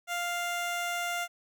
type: tone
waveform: 15% pulse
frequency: 698.5 Hz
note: F5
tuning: in tune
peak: -24 dBFS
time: 0.07-1.28 s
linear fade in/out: 50 ms
effects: none